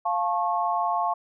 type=chord; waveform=sine; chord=F augmented; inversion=none; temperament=just; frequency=698.5 / 873.1 / 1091.3 Hz; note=F5 / A5 / C#6; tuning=0 / -14 / -27 cents; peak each=-26 / -27 / -27 dBFS; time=0.05-1.14 s; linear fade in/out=10 ms; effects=none